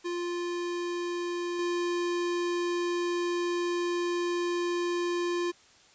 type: tone with level steps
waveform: square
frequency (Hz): 349.2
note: F4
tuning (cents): 0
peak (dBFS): -31 / -28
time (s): 0.04-5.52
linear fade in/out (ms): 20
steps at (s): 1.59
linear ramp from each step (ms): 2
effects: white hiss -58 dBFS RMS until 5.94 s + resampled to 16000 Hz